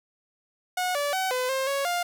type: tone with pitch steps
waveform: sawtooth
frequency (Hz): 729 / 577 / 756 / 506 / 531 / 555 / 703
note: F#5 / D5 / F#5 / B4 / C5 / C#5 / F5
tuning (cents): -26 / -31 / +37 / +42 / +25 / +2 / +11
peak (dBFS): -21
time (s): 0.77-2.03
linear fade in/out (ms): 5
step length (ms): 180
effects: none